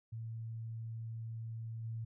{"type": "tone with level steps", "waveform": "sine", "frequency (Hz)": 113.3, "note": "A#2", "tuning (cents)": -49, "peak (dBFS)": [-40, -38], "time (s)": [0.12, 2.05], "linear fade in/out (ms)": 10, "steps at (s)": 1.83, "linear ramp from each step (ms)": 20, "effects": []}